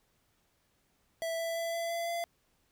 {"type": "tone with pitch steps", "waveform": "square", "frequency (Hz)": [659.3, 663.9, 668.5, 673.2, 677.8, 682.6], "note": ["E5", "E5", "E5", "E5", "E5", "F5"], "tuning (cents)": [0, 12, 24, 36, 48, -40], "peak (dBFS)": -33, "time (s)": [1.22, 2.24], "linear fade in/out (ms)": 0, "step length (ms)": 170, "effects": ["pink hiss -73 dBFS RMS until 2.71 s"]}